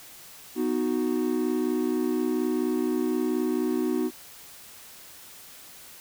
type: chord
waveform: triangle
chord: B major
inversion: none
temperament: equal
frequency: 246.9 / 311.1 / 370 Hz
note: B3 / D#4 / F#4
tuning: 0 / 0 / 0 cents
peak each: -26 dBFS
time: 0.55-4.11 s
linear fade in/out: 50 ms
effects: white hiss -47 dBFS RMS until 6 s